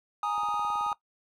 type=chord; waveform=triangle; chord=Ab suspended second; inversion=none; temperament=equal; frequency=830.6 / 932.3 / 1244.5 Hz; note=Ab5 / Bb5 / Eb6; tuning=0 / 0 / 0 cents; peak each=-30 / -33 / -28 dBFS; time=0.23-0.93 s; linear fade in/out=2 ms
type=click train; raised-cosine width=1 ms; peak=-34 dBFS; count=11; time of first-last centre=0.38-0.918 s; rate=18.6 Hz
effects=noise-tail reverb RT60 0.1 s tail -18 dB re dry